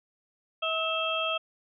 harmonic tone with a mistuned harmonic, 645 Hz, E5, 38 cents flat, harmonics 1 / 2 / 4 / 5, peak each -32 / -32 / -32 / -32 dBFS, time 0.62-1.38 s, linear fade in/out 10 ms, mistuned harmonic 4, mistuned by +53 cents, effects none

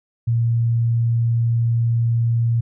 sine tone, 116.54 Hz, A#2, in tune, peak -15 dBFS, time 0.27-2.61 s, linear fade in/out 10 ms, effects none

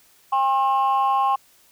sine tone pair together, 804 / 1073.2 Hz, G5 / C6, +44 / +44 cents, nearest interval perfect fourth, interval 500 cents, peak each -18 dBFS, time 0.32-1.36 s, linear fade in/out 10 ms, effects tanh soft clip ceiling -13 dBFS + white hiss -56 dBFS RMS until 1.71 s

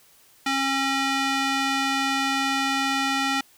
square tone with band-pass filter, 271.2 Hz, C#4, 38 cents flat, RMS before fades -24 dBFS, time 0.46-3.41 s, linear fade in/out 5 ms, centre 2500 Hz, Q 0.66, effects white hiss -56 dBFS RMS until 3.57 s

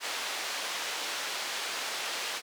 white band-pass noise, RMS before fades -35 dBFS, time 0-2.42 s, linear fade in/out 50 ms, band 470 to 4600 Hz, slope 12 dB/octave, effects none

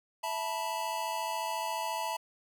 square chord, E suspended fourth, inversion none, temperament equal with one note detuned, 659.3 / 880 / 974.2 Hz, E5 / A5 / B5, 0 / 0 / -24 cents, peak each -40 / -36 / -37 dBFS, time 0.23-2.17 s, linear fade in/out 10 ms, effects none

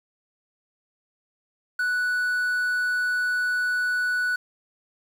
triangle tone with quantisation, 1480 Hz, F#6, in tune, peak -20 dBFS, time 1.79-4.36 s, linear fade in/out 5 ms, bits 8, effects none

